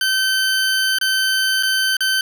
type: tone with dropouts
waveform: 20% pulse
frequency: 1540 Hz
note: G6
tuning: 31 cents flat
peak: -11 dBFS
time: 0.01-2.21 s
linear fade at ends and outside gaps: 2 ms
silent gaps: 0.986-1.012 / 1.627-1.632 / 1.968-2.006 s
effects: none